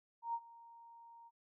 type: tone with ADSR envelope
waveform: sine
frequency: 930 Hz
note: A#5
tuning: 4 cents flat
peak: -34 dBFS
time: 0.22-1.31 s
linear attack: 120 ms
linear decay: 54 ms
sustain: -21 dB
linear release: 41 ms
effects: none